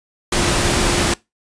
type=tone in noise; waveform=sine; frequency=350 Hz; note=F4; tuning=4 cents sharp; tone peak=-25 dBFS; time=0.32-1.14 s; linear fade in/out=5 ms; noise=pink; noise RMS=-17 dBFS; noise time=0.32-1.14 s; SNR=-11 dB; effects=noise-tail reverb RT60 0.2 s tail -22 dB re dry + resampled to 22050 Hz